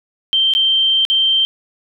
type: tone with dropouts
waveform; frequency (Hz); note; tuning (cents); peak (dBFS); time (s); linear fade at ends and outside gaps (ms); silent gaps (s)
sine; 3136; G7; 0; -11; 0.33-1.45; 0; 0.537-0.55 / 1.051-1.1
effects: none